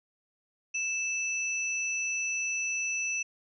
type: tone pair together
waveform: sine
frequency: 2637 / 5920 Hz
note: E7 / F#8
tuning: 0 / 0 cents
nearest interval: octave + major second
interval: 1400 cents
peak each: -30 / -34 dBFS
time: 0.74-3.23 s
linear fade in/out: 10 ms
effects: none